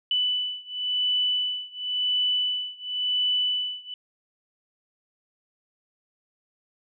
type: beating tone pair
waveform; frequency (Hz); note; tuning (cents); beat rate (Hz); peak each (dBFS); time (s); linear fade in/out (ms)
sine; 2984 / 2984.94; F#7 / F#7; +14 / +15; 0.94; -26 / -27; 0.11-3.94; 2
effects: none